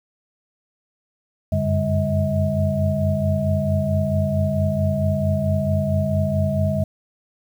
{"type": "tone cluster", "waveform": "sine", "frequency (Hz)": [90.8, 95.3, 143, 201.1, 638], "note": ["F#2", "G2", "D3", "G3", "D#5"], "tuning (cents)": [-32, -48, -46, 44, 43], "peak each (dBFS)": -24, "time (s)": [1.52, 6.84], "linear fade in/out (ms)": 5, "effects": ["8-bit"]}